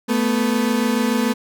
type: tone pair together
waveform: 35% pulse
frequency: 220 / 246.9 Hz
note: A3 / B3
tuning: 0 / 0 cents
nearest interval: major second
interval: 200 cents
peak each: -18 dBFS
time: 0.08-1.34 s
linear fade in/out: 20 ms
effects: none